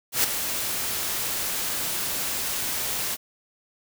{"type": "noise with ADSR envelope", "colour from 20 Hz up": "white", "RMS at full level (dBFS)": -19, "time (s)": [0.12, 3.17], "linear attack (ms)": 120, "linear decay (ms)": 6, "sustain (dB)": -9, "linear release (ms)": 35, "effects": []}